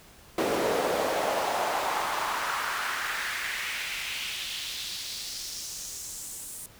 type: noise with high-pass filter sweep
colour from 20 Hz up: brown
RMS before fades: -31 dBFS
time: 0.38-6.66 s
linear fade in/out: 2 ms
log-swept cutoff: 400 to 9300 Hz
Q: 2.2
effects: pink hiss -53 dBFS RMS until 6.79 s